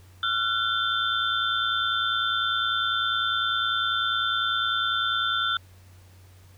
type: tone cluster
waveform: sine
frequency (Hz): 1368 / 1478 / 3157 / 3534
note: F6 / F#6 / G7 / A7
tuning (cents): -36 / -2 / +12 / +7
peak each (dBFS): -26 / -30 / -34 / -27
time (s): 0.23-5.57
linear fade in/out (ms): 2
effects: added 92 Hz sine -49 dBFS peak until 6.57 s + pink hiss -58 dBFS RMS until 6.57 s